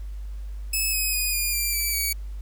5% pulse tone with pitch steps, 2592 / 2534 / 2478 / 2423 / 2369 / 2316 / 2264 Hz, E7 / D#7 / D#7 / D#7 / D7 / D7 / C#7, -30 / +31 / -8 / -47 / +14 / -25 / +36 cents, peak -14 dBFS, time 0.73-2.13 s, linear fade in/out 5 ms, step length 200 ms, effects added 50 Hz sine -31 dBFS peak until 2.41 s + pink hiss -58 dBFS RMS until 2.41 s

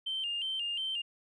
sine tone with vibrato, 2960 Hz, F#7, in tune, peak -31 dBFS, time 0.06-1.02 s, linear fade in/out 10 ms, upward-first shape square, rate 2.8 Hz, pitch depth 86 cents each way, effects tanh soft clip ceiling -27 dBFS

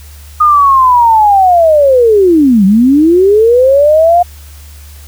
sine linear two-way sweep, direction down then up, 1237 to 185.2 to 715 Hz, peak -3 dBFS, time 0.4-4.23 s, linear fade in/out 10 ms, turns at 2.65 s, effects added 73 Hz sine -30 dBFS peak until 5.07 s + white hiss -39 dBFS RMS until 5.07 s

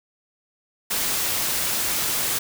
white noise, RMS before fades -24 dBFS, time 0.9-2.39 s, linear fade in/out 10 ms, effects none

